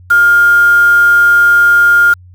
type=tone with quantisation; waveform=sine; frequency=1410 Hz; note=F6; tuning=16 cents sharp; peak=-4 dBFS; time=0.1-2.14 s; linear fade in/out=10 ms; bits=4; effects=added 90 Hz sine -35 dBFS peak until 2.34 s